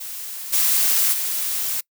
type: noise with level steps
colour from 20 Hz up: blue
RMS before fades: -32 / -18 / -24 dBFS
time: 0-1.81 s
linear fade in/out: 10 ms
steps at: 0.52 / 1.12 s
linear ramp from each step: 20 ms
effects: noise-tail reverb RT60 0.1 s tail -25 dB re dry